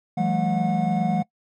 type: tone cluster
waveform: triangle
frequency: 166.5 / 189 / 216.1 / 726 Hz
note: E3 / F#3 / A3 / F#5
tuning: +18 / +37 / -31 / -33 cents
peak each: -23 dBFS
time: 0.17-1.23 s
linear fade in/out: 10 ms
effects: noise-tail reverb RT60 0.1 s tail -21 dB re dry + MP3 48 kbps